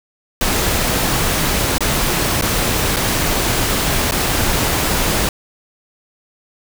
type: noise with dropouts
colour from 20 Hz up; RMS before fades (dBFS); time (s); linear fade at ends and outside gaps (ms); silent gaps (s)
pink; -17; 0.41-5.29; 2; 1.782-1.806 / 2.412-2.422 / 2.963-2.967 / 4.111-4.12
effects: none